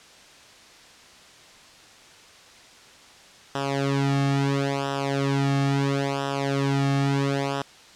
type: tone with flanger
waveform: sawtooth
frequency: 138.59 Hz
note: C#3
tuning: in tune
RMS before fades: -24 dBFS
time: 3.55-7.62 s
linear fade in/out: 2 ms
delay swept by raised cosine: 0.45 to 2.05 ms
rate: 0.74 Hz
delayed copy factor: -1
effects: white hiss -49 dBFS RMS until 7.95 s + low-pass 6000 Hz 12 dB/octave